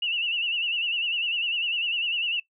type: tone with vibrato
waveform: sine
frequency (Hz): 2794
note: F7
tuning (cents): 0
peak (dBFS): -24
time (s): 0.02-2.4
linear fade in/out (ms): 5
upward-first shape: sine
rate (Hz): 10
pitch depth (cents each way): 92
effects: noise-tail reverb RT60 0.1 s tail -18 dB re dry